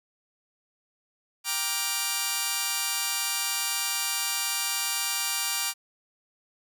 5% pulse chord, G minor seventh, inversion none, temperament just, 784 / 940.8 / 1176 / 1411.2 Hz, G5 / Bb5 / D6 / F6, 0 / +16 / +2 / +18 cents, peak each -23 / -22 / -21 / -23 dBFS, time 1.44-5.74 s, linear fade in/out 50 ms, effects none

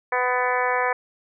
harmonic tone, 249.8 Hz, B3, 20 cents sharp, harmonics 2 / 3 / 4 / 5 / 6 / 7 / 8 / 9, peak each -26 / -27 / -25 / -31 / -32 / -27 / -32 / -32 dBFS, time 0.12-0.93 s, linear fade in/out 5 ms, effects none

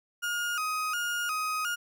35% pulse tone with vibrato, 1338 Hz, E6, 25 cents sharp, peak -27 dBFS, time 0.22-1.76 s, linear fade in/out 20 ms, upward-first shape square, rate 1.4 Hz, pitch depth 110 cents each way, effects none

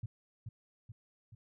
sine tone with echo, 112.1 Hz, A2, 33 cents sharp, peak -35 dBFS, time 0.03-0.06 s, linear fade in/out 5 ms, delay 430 ms, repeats 3, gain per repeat -5 dB, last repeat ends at 1.35 s, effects none

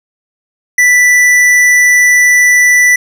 triangle tone with tanh clipping, 1975.5 Hz, B6, in tune, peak -6 dBFS, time 0.78-2.96 s, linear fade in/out 5 ms, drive 17 dB, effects none

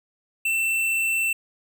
sine tone with hard clipping, 2681 Hz, E7, 29 cents sharp, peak -22 dBFS, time 0.45-1.33 s, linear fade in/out 5 ms, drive 13 dB, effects none

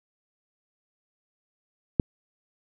click, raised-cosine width 3 ms, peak -6 dBFS, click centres 1.998 s, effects none

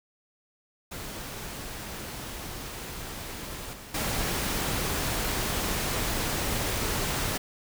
pink noise with level steps, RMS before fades -38 / -44 / -29 dBFS, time 0.91-7.38 s, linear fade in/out 10 ms, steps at 3.73 / 3.94 s, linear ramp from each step 5 ms, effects none

